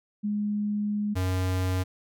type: tone pair in turn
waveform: sine / square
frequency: 207.8 / 92.56 Hz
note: G#3 / F#2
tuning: +1 / +1 cents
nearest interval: octave + major second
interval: 1400 cents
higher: first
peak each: -25 / -25 dBFS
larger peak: neither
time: 0.23-1.15 / 1.15-1.84 s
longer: first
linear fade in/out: 20 ms
effects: none